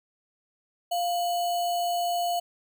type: tone with sample-and-hold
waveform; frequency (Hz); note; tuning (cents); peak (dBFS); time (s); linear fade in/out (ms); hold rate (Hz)
sine; 698.5; F5; 0; -24; 0.91-2.4; 10; 3675
effects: none